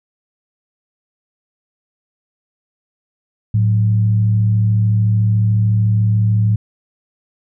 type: tone pair together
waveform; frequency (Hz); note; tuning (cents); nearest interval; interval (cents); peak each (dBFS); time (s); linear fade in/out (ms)
sine; 108.3 / 182.14; A2 / F#3; -27 / -27; major sixth; 900; -11 / -23; 3.54-6.56; 5
effects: none